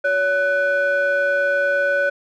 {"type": "ring-modulated tone", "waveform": "triangle", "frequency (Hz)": 464.3, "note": "A#4", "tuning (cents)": -7, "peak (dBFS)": -11, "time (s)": [0.04, 2.1], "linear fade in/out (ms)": 10, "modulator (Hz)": 1030, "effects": []}